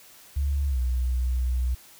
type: tone with pitch glide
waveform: sine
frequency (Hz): 70.4 to 62.36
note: C#2 to B1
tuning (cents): +27 to +17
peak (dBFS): -22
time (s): 0.36-1.75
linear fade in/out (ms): 10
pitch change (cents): -210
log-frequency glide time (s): 0.68-0.78
effects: white hiss -51 dBFS RMS until 1.99 s